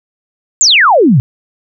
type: exponential sweep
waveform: sine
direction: down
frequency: 7620 to 112.7 Hz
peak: -4 dBFS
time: 0.61-1.2 s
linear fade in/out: 0 ms
effects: none